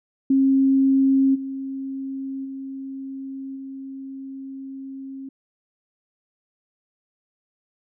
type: tone with level steps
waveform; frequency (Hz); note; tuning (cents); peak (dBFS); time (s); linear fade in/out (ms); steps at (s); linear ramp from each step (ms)
sine; 269.2; C4; +49; -14 / -27 / -30 / -32; 0.3-5.29; 5; 1.34 / 2.44 / 3.55; 20
effects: none